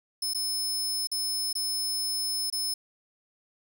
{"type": "tone with dropouts", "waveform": "sawtooth", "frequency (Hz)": 5220, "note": "E8", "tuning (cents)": -18, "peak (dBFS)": -25, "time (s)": [0.22, 2.74], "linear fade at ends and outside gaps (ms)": 5, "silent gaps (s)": [[0.336, 0.346], [1.072, 1.115], [1.529, 1.552], [2.501, 2.525]], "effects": []}